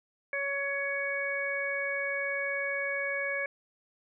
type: harmonic tone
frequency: 559 Hz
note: C#5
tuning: 14 cents sharp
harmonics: 1 / 2 / 3 / 4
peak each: -35 / -44 / -34 / -33 dBFS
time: 0.33-3.46 s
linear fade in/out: 2 ms
effects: none